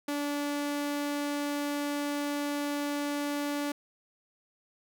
sawtooth tone, 289.3 Hz, D4, 26 cents flat, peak -26 dBFS, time 0.08-3.72 s, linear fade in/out 5 ms, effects none

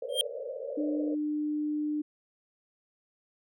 white band-pass noise, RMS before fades -37 dBFS, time 0.02-1.15 s, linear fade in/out 5 ms, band 460 to 590 Hz, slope 96 dB/octave
square tone with exponential growth, 3193 Hz, G7, 31 cents sharp, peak -20 dBFS, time 0.09-0.21 s, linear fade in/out 1 ms, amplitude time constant 25 ms
sine tone, 300 Hz, D4, 37 cents sharp, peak -28 dBFS, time 0.77-2.02 s, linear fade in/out 10 ms
effects none

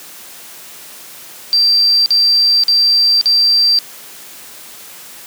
sine tone bursts, 4699 Hz, D8, in tune, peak -8 dBFS, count 4, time 1.53-3.788 s, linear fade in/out 0 ms, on 530 ms, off 46 ms, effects white hiss -35 dBFS RMS until 5.26 s + high-pass 150 Hz 12 dB/octave

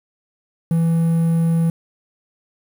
triangle tone with quantisation, 165.6 Hz, E3, 8 cents sharp, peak -12 dBFS, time 0.71-1.7 s, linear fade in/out 2 ms, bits 7, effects none

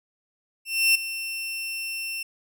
sawtooth tone with ADSR envelope, 2700 Hz, E7, 41 cents sharp, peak -12 dBFS, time 0.65-2.23 s, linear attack 300 ms, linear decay 7 ms, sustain -14 dB, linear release 6 ms, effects none

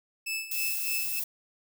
sawtooth tone with tremolo, 2622 Hz, E7, 10 cents flat, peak -26 dBFS, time 0.26-1.2 s, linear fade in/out 10 ms, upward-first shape sine, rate 3.3 Hz, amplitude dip 75%
violet noise, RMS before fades -32 dBFS, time 0.51-1.24 s, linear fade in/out 5 ms
effects none

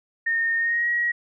sine tone with pitch glide, 1834 to 1903.1 Hz, A#6 to A#6, -29 to +35 cents, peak -20 dBFS, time 0.26-1.12 s, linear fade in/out 10 ms, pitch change +64 cents, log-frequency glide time 0.58-0.89 s, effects none

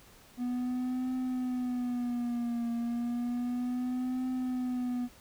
triangle tone with vibrato, 244.9 Hz, B3, 14 cents flat, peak -28 dBFS, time 0.37-5.09 s, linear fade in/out 50 ms, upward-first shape triangle, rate 0.32 Hz, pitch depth 80 cents each way, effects pink hiss -57 dBFS RMS until 5.2 s

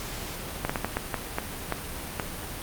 slowing click train, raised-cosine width 0.5 ms, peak -11 dBFS, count 9, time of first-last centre 0.65-2.198 s, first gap 45 ms, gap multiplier 1.4, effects pink hiss -36 dBFS RMS until 2.62 s + Opus 48 kbps

